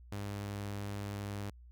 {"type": "tone", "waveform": "sawtooth", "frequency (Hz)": 101.4, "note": "G#2", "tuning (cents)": -41, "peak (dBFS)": -34, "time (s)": [0.12, 1.5], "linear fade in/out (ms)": 5, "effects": ["added 60 Hz sine -52 dBFS peak until 1.71 s"]}